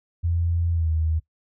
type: tone with pitch glide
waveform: sine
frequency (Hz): 84.9 to 79.67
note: F2 to D#2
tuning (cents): -48 to +42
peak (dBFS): -20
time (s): 0.23-1.2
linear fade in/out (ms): 20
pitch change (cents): -110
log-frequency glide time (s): 0.72-0.9
effects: noise-tail reverb RT60 0.1 s tail -18 dB re dry